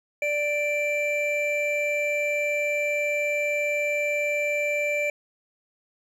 triangle tone pair together, 587.3 / 2349 Hz, D5 / D7, 0 / 0 cents, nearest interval 2 octaves, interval 2400 cents, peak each -24 dBFS, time 0.22-5.1 s, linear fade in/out 2 ms, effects none

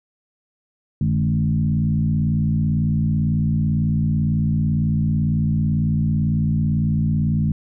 sine tone with frequency modulation, 152.1 Hz, D#3, 39 cents flat, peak -16 dBFS, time 1.01-7.52 s, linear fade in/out 2 ms, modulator 58 Hz, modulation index 1.2, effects none

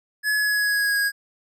square tone with pitch glide, 1700 to 1644 Hz, G#6 to G#6, +40 to -18 cents, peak -20 dBFS, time 0.23-1.12 s, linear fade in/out 50 ms, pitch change -58 cents, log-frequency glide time 0.35-0.99 s, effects none

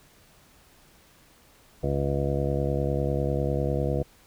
harmonic tone, 70 Hz, C#2, 18 cents sharp, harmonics 1 / 2 / 3 / 4 / 5 / 6 / 7 / 8 / 9 / 10, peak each -30 / -28 / -35 / -36 / -33 / -40 / -30 / -42 / -34 / -41 dBFS, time 1.83-4.03 s, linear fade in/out 5 ms, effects pink hiss -57 dBFS RMS until 4.26 s

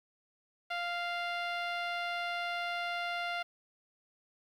10% pulse tone with low-pass filter, 697 Hz, F5, 4 cents flat, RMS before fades -36 dBFS, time 0.7-3.43 s, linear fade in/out 10 ms, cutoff 3200 Hz, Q 0.55, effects 10-bit

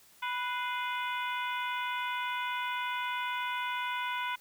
harmonic tone with a mistuned harmonic, 493.9 Hz, B4, in tune, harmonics 2 / 3 / 4 / 5 / 6 / 7, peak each -34 / -38 / -40 / -42 / -44 / -45 dBFS, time 0.22-4.36 s, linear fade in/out 10 ms, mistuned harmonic 4, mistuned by +87 cents, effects white hiss -60 dBFS RMS until 4.4 s

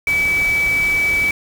sine tone in noise, 2294 Hz, D7, 41 cents flat, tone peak -14 dBFS, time 0.07-1.31 s, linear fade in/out 2 ms, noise pink, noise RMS -29 dBFS, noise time 0.07-1.31 s, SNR +12 dB, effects none

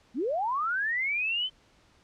sine linear sweep, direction up, 204.1 to 3108 Hz, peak -26 dBFS, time 0.14-1.5 s, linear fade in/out 50 ms, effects pink hiss -62 dBFS RMS until 2.03 s + low-pass 6000 Hz 12 dB/octave

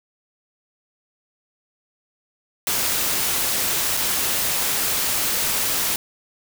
white noise with dropouts, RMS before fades -22 dBFS, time 2.67-5.96 s, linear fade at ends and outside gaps 1 ms, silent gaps 3.969-3.972 s, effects none

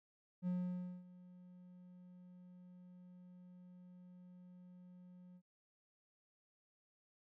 triangle tone with ADSR envelope, 180 Hz, F#3, 47 cents flat, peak -33 dBFS, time 0.42-5.42 s, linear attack 52 ms, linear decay 560 ms, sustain -21 dB, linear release 62 ms, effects none

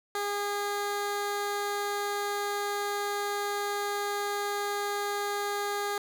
15% pulse tone, 407.9 Hz, G#4, 31 cents flat, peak -23 dBFS, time 0.15-5.98 s, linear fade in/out 2 ms, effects none

